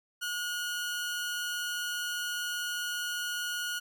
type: tone pair together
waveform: sawtooth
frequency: 1441 / 3047 Hz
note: F#6 / G7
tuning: -46 / -50 cents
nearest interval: octave + minor second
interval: 1296 cents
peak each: -29 / -39 dBFS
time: 0.21-3.8 s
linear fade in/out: 20 ms
effects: none